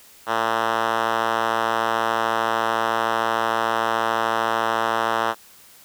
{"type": "tone with band-pass filter", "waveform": "5% pulse", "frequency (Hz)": 113.5, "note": "A#2", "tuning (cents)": -46, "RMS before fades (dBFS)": -22, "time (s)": [0.26, 5.35], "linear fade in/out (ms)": 50, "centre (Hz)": 1200, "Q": 0.81, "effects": ["white hiss -49 dBFS RMS until 5.84 s"]}